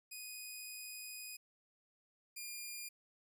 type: tone pair in turn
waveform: 10% pulse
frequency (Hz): 2489 / 2410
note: D#7 / D7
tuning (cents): 0 / +44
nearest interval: minor second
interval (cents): 56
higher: first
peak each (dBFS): -37 / -35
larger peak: second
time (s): 0.11-1.37 / 2.36-2.89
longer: first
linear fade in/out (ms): 10
effects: none